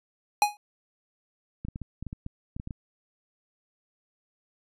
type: tone with exponential decay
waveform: square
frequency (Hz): 830.6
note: G#5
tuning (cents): 0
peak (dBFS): -15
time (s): 0.42-0.57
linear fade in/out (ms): 1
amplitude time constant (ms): 31
type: clicks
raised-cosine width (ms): 5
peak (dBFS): -23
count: 12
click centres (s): 1.65 / 1.685 / 1.759 / 1.817 / 2.026 / 2.067 / 2.129 / 2.264 / 2.565 / 2.599 / 2.674 / 2.708
effects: resampled to 32000 Hz